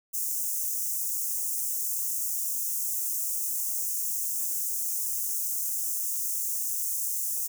white high-pass noise, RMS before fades -30 dBFS, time 0.13-7.48 s, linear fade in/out 20 ms, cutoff 6100 Hz, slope 48 dB/octave, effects none

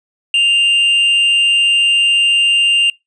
triangle tone with amplitude modulation, 2794 Hz, F7, in tune, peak -6 dBFS, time 0.34-2.9 s, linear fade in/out 2 ms, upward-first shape sine, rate 248 Hz, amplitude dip 35%, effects noise-tail reverb RT60 0.2 s tail -25 dB re dry + resampled to 22050 Hz

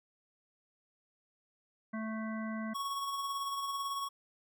harmonic tone, 220 Hz, A3, in tune, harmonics 1 / 3 / 5 / 7 / 9, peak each -36 / -46 / -46 / -48 / -49 dBFS, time 1.93-2.74 s, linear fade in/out 10 ms
square tone with tremolo, 1108.7 Hz, C#6, in tune, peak -34 dBFS, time 2.74-4.09 s, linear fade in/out 20 ms, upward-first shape sine, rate 18 Hz, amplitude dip 35%
effects none

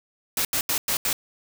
white noise bursts at uneven times, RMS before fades -24 dBFS, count 5, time 0.37-0.45 / 0.53-0.61 / 0.69-0.78 / 0.88-0.97 / 1.05-1.13 s, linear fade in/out 2 ms, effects none

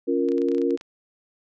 sine chord, Bb minor, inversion first, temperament equal, 277.2 / 349.2 / 466.2 Hz, Db4 / F4 / Bb4, 0 / 0 / 0 cents, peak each -24 dBFS, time 0.07-0.77 s, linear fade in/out 20 ms
clicks, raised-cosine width 0.2 ms, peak -26 dBFS, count 12, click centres 0.287 / 0.319 / 0.381 / 0.418 / 0.486 / 0.517 / 0.548 / 0.582 / 0.617 / 0.707 / 0.775 / 0.811 s
effects none

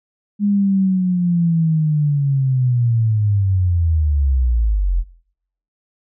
sine linear sweep, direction down, 206.7 to 40.81 Hz, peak -13 dBFS, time 0.39-5.04 s, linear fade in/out 50 ms, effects noise-tail reverb RT60 0.7 s tail -21 dB re dry

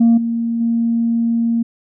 sine tone with level steps, 231.6 Hz, A#3, 11 cents flat, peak -6 / -16 / -13 dBFS, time 0-1.63 s, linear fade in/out 10 ms, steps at 0.17 / 0.6 s, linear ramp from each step 10 ms, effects tanh soft clip ceiling -6 dBFS

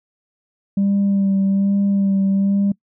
sine tone with vibrato, 197.1 Hz, G3, 10 cents sharp, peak -12 dBFS, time 0.77-2.72 s, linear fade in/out 5 ms, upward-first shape sine, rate 1.2 Hz, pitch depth 23 cents each way, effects noise-tail reverb RT60 0.1 s tail -24 dB re dry + tanh soft clip ceiling -12 dBFS

